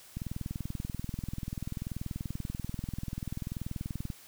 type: click train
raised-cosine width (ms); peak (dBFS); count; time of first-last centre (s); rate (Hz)
5; -23; 82; 0.17-4.102; 20.6
effects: white hiss -54 dBFS RMS until 4.27 s